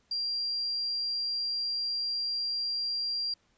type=tone; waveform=sine; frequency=4756 Hz; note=D8; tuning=21 cents sharp; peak=-29 dBFS; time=0.11-3.34 s; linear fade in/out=5 ms; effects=pink hiss -69 dBFS RMS until 3.57 s + resampled to 16000 Hz